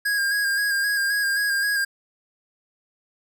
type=tone with vibrato; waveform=square; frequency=1630 Hz; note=G#6; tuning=33 cents flat; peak=-21 dBFS; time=0.05-1.85 s; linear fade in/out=10 ms; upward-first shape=square; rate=3.8 Hz; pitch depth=26 cents each way; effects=none